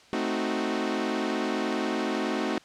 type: chord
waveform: sawtooth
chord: A diminished seventh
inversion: none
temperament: equal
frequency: 220 / 261.6 / 311.1 / 370 Hz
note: A3 / C4 / Eb4 / Gb4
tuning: 0 / 0 / 0 / 0 cents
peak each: -28 dBFS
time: 0.13-2.58 s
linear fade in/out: 0 ms
effects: white hiss -54 dBFS RMS until 2.64 s + low-pass 5000 Hz 12 dB/octave